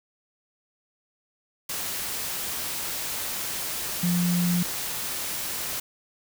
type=tone in noise; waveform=sine; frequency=175.6 Hz; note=F3; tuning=10 cents sharp; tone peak=-21 dBFS; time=4.03-4.63 s; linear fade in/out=5 ms; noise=white; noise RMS=-31 dBFS; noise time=1.69-5.8 s; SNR=+7 dB; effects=none

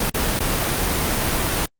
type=noise with dropouts; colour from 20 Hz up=pink; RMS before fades=-21 dBFS; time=0-1.66 s; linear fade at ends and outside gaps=5 ms; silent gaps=0.1-0.142 / 0.392-0.402 s; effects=Opus 32 kbps

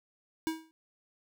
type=tone with exponential decay; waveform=square; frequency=320.8 Hz; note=E4; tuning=47 cents flat; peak=-27 dBFS; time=0.47-0.71 s; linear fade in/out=0 ms; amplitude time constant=51 ms; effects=none

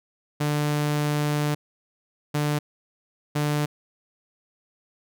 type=tone bursts at uneven times; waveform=sawtooth; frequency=148.2 Hz; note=D3; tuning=16 cents sharp; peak=-18 dBFS; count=3; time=0.4-1.55 / 2.34-2.59 / 3.35-3.66 s; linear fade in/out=10 ms; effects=none

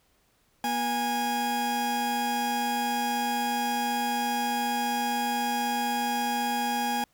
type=tone pair together; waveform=40% pulse; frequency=240.4 / 824 Hz; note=B3 / G#5; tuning=-46 / -14 cents; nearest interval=octave + major sixth; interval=2132 cents; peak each=-31 / -26 dBFS; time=0.64-7.04 s; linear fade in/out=2 ms; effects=pink hiss -67 dBFS RMS until 7.13 s

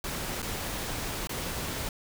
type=noise with dropouts; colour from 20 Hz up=pink; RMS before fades=-34 dBFS; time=0.04-1.89 s; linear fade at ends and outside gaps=2 ms; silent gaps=0.42-0.427 / 1.272-1.293 s; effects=none

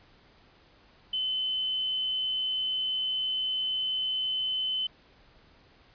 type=tone; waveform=sine; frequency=3043 Hz; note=F#7; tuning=48 cents sharp; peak=-27 dBFS; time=1.13-4.87 s; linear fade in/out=5 ms; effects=pink hiss -59 dBFS RMS until 5.94 s + resampled to 11025 Hz

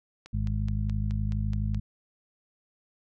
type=click train; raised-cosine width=0.2 ms; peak=-28 dBFS; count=8; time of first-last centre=0.26-1.746 s; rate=4.71 Hz
type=harmonic tone; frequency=51.91 Hz; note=G#1; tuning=in tune; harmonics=1 / 2 / 3 / 4; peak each=-29 / -29 / -38 / -35 dBFS; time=0.33-1.8 s; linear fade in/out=10 ms
effects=none

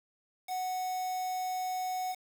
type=tone with quantisation; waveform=triangle; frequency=740 Hz; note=F#5; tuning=in tune; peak=-30 dBFS; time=0.47-2.16 s; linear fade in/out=50 ms; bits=7; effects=none

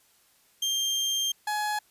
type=tone pair in turn; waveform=30% pulse; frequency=3181 / 842.5 Hz; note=G7 / G#5; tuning=+25 / +25 cents; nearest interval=octave + major seventh; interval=2300 cents; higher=first; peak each=-22 / -24 dBFS; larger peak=first; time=0.62-1.32 / 1.47-1.79 s; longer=first; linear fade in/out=5 ms; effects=white hiss -63 dBFS RMS until 1.9 s + resampled to 32000 Hz

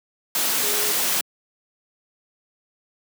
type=tone in noise; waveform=sine; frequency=416.6 Hz; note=G#4; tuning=5 cents sharp; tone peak=-31 dBFS; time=0.63-0.92 s; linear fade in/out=2 ms; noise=white; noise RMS=-22 dBFS; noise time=0.35-1.21 s; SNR=-12 dB; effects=high-pass 200 Hz 12 dB/octave

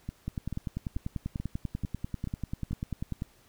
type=two click trains; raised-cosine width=5 ms; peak=-22 / -20 dBFS; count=7 / 31; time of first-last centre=0.09-2.71 / 0.28-3.221 s; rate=2.29 / 10.2 Hz; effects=pink hiss -62 dBFS RMS until 3.48 s

